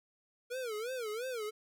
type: tone with vibrato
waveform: square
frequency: 468.7 Hz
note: A#4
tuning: 9 cents sharp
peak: -37 dBFS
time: 0.5-1.51 s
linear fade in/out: 20 ms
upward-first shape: sine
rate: 2.9 Hz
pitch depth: 190 cents each way
effects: none